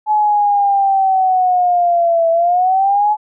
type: linear two-way sweep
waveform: sine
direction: down then up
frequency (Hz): 856 to 659.3 to 856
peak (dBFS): -10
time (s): 0.06-3.17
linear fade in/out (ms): 50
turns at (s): 2.3
effects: none